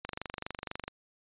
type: click train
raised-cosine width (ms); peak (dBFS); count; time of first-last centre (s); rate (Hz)
0.3; -20; 21; 0.05-0.88; 24.1
effects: resampled to 8000 Hz